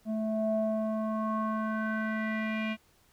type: tone with low-pass filter sweep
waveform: square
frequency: 218.3 Hz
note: A3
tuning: 13 cents flat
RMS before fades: -31 dBFS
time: 0.05-2.77 s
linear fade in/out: 50 ms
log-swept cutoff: 490 to 2600 Hz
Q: 4.6
effects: pink hiss -65 dBFS RMS until 3.12 s